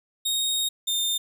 sawtooth tone pair in turn, 3729 / 3623 Hz, A#7 / A7, 0 / +50 cents, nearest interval unison, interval 50 cents, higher first, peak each -20 dBFS, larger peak neither, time 0.25-0.69 / 0.87-1.18 s, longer first, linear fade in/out 10 ms, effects none

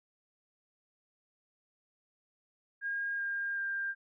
sine tone with pitch steps, 1623 / 1608.1 / 1593.3 Hz, G#6 / G6 / G6, -40 / +44 / +28 cents, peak -32 dBFS, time 2.81-3.95 s, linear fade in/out 50 ms, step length 380 ms, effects none

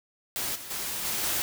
white noise with level steps, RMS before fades -31 / -41 / -33 / -30 / -28 dBFS, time 0.36-1.42 s, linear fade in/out 0 ms, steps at 0.55 / 0.7 / 1.04 / 1.23 s, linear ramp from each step 10 ms, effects none

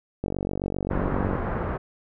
click train, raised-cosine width 2 ms, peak -14 dBFS, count 54, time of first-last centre 0.24-1.353 s, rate 47.6 Hz
pink low-pass noise, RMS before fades -28 dBFS, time 0.9-1.78 s, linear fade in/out 20 ms, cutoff 1500 Hz, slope 24 dB/octave
effects none

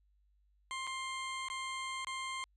20% pulse tone with dropouts, 1055 Hz, C6, 14 cents sharp, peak -33 dBFS, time 0.71-2.44 s, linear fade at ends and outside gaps 0 ms, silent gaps 0.869-0.874 / 1.485-1.5 / 2.047-2.07 s, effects added 50 Hz sine -68 dBFS peak until 2.56 s + resampled to 22050 Hz

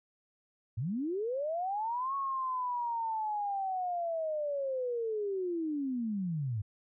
sine linear two-way sweep, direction up then down, 98 to 1108.7 to 98 Hz, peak -31 dBFS, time 0.77-6.62 s, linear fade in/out 10 ms, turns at 2.15 s, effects none

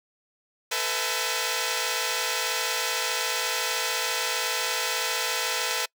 5% pulse tone cluster, 450.4 / 504 / 654 / 835 Hz, A4 / B4 / E5 / G#5, +40 / +35 / -14 / +9 cents, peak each -19 / -18 / -21 / -21 dBFS, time 0.71-5.86 s, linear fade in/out 10 ms, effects noise-tail reverb RT60 0.1 s tail -25 dB re dry

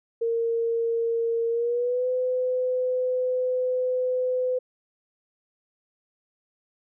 sine tone with pitch glide, 461.4 to 506.1 Hz, A#4 to B4, -18 to +42 cents, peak -22 dBFS, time 0.21-4.59 s, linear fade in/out 10 ms, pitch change +160 cents, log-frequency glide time 1.49-2.08 s, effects none

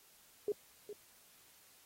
sine tone with echo, 415.3 Hz, G#4, in tune, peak -31 dBFS, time 0.48-0.52 s, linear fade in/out 2 ms, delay 410 ms, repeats 1, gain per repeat -12 dB, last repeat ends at 0.93 s, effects white hiss -64 dBFS RMS until 1.85 s + AAC 48 kbps

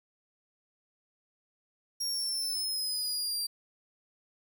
sawtooth exponential sweep, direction down, 5600 to 4699 Hz, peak -28 dBFS, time 2-3.47 s, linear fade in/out 10 ms, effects 11-bit

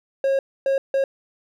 triangle tone bursts at uneven times, 543 Hz, C#5, 36 cents flat, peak -15 dBFS, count 3, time 0.24-0.39 / 0.66-0.78 / 0.94-1.04 s, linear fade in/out 2 ms, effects none

